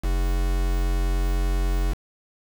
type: tone with quantisation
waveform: triangle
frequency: 45.05 Hz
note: F#1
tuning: 45 cents flat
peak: -18 dBFS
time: 0.03-1.94 s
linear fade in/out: 20 ms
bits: 5
effects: none